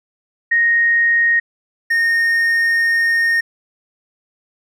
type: tone pair in turn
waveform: sine / triangle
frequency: 1864.7 / 1843.3 Hz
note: A#6 / A#6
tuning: 0 / -20 cents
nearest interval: unison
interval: 20 cents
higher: first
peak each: -11 dBFS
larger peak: neither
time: 0.51-1.4 / 1.9-3.41 s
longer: second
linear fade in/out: 10 ms
effects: none